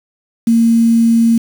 sine tone with quantisation, 229.9 Hz, A#3, 24 cents flat, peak -7 dBFS, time 0.47-1.38 s, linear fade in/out 5 ms, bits 5, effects none

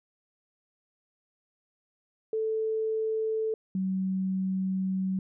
sine tone pair in turn, 440 / 189.1 Hz, A4 / F#3, 0 / +38 cents, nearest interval octave + minor third, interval 1462 cents, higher first, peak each -26 dBFS, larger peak neither, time 2.33-3.54 / 3.75-5.19 s, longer second, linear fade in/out 2 ms, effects none

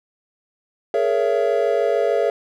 triangle chord, A# half-diminished seventh, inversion third, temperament just, 419.5 / 466.2 / 559.4 / 671.3 Hz, G#4 / A#4 / C#5 / E5, +17 / 0 / +16 / +31 cents, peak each -20 dBFS, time 0.94-2.3 s, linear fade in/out 2 ms, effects none

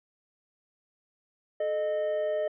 triangle tone pair together, 434.2 / 614 Hz, A4 / D#5, -23 / -23 cents, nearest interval tritone, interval 600 cents, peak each -32 / -25 dBFS, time 1.6-2.48 s, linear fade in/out 5 ms, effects resampled to 8000 Hz

